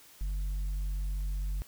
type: tone with tanh clipping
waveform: sine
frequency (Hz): 47.67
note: G1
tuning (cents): -48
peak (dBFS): -31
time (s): 0.21-1.62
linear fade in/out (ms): 0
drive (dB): 4
effects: white hiss -56 dBFS RMS until 1.67 s